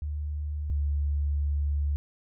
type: tone pair in turn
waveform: sine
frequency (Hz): 74.3 / 72.39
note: D2 / D2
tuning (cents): +21 / -24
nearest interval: unison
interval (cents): 45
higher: first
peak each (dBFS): -29 / -24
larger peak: second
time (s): 0.02-0.7 / 0.7-1.96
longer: second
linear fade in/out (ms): 0
effects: none